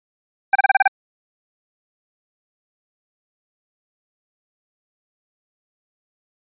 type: tone bursts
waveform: 25% pulse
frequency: 784 Hz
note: G5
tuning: in tune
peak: -6 dBFS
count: 7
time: 0.53-0.878 s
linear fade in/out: 5 ms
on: 24 ms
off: 30 ms
effects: resampled to 8000 Hz